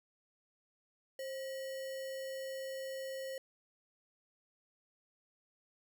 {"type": "tone with sample-and-hold", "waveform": "sine", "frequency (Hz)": 532, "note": "C5", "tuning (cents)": 29, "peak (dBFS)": -39, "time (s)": [1.19, 3.38], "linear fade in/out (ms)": 2, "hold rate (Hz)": 2450, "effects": []}